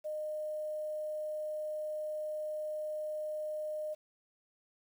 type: tone with quantisation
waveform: sine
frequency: 612 Hz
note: D#5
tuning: 29 cents flat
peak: -35 dBFS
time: 0.04-3.95 s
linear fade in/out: 20 ms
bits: 10
effects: none